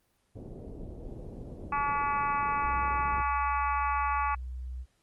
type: low-pass noise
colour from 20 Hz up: pink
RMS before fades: -42 dBFS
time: 0.35-3.22 s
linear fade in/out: 10 ms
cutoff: 550 Hz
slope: 24 dB/octave
type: harmonic tone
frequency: 285.6 Hz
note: D4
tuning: 48 cents flat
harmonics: 3 / 4 / 5 / 6 / 7 / 8 / 9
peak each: -31 / -29 / -38 / -45 / -42 / -43 / -42 dBFS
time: 1.72-4.35 s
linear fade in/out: 5 ms
type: tone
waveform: sine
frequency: 62.9 Hz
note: B1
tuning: 32 cents sharp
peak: -35 dBFS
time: 2.6-4.86 s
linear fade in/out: 50 ms
effects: pink hiss -72 dBFS RMS until 5.02 s + Opus 24 kbps